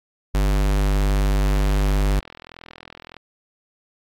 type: tone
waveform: square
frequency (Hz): 49.5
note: G1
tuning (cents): +18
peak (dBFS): -17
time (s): 0.34-2.2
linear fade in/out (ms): 10
type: click train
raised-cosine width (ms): 0.3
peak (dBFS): -22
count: 72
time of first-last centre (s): 1.46-3.167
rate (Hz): 41.6
effects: AAC 64 kbps